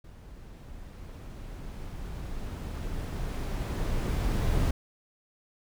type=noise with level ramp; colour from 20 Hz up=brown; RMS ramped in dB=-48 to -25 dBFS; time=0.04-4.71 s; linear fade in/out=5 ms; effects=none